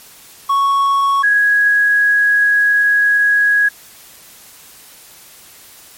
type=tone pair in turn; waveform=triangle / sine; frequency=1108.7 / 1661.2 Hz; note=C#6 / G#6; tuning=0 / 0 cents; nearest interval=perfect fifth; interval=700 cents; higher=second; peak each=-9 dBFS; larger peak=neither; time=0.49-1.23 / 1.23-3.69 s; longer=second; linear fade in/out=10 ms; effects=white hiss -41 dBFS RMS until 5.97 s + MP3 64 kbps